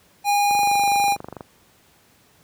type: tone with pitch glide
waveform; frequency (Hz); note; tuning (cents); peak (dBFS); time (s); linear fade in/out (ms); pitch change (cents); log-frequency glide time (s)
square; 816 to 808; G#5 to G#5; -31 to -48; -17; 0.24-1.17; 50; -17; 0.63-0.79
type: click train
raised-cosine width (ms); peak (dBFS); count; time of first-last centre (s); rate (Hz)
1; -19; 23; 0.51-1.408; 24.5
effects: pink hiss -56 dBFS RMS until 2.43 s + high-pass 80 Hz 12 dB/octave